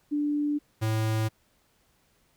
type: tone pair in turn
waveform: sine / square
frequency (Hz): 293.7 / 110.01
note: D4 / A2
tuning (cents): 0 / 0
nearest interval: octave + perfect fourth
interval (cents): 1700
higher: first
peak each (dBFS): -24 / -25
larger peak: first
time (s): 0.11-0.59 / 0.81-1.29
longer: neither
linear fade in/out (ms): 20
effects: pink hiss -67 dBFS RMS until 2.36 s